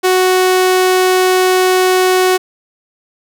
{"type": "tone", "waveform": "sawtooth", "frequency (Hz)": 370, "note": "F#4", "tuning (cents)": 0, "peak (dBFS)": -5, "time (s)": [0.03, 2.38], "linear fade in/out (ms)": 20, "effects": []}